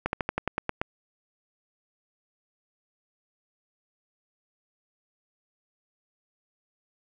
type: slowing click train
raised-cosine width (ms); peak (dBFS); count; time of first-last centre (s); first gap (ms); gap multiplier
0.5; -11; 9; 0.06-0.815; 71; 1.08
effects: none